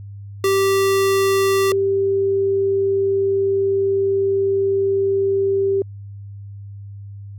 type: tone pair in turn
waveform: square / sine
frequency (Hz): 390 / 392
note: G4 / G4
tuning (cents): -9 / 0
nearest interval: unison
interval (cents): 9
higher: second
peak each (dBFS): -15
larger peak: neither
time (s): 0.44-1.72 / 1.72-5.82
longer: second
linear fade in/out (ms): 2
effects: added 100 Hz sine -32 dBFS peak until 7.38 s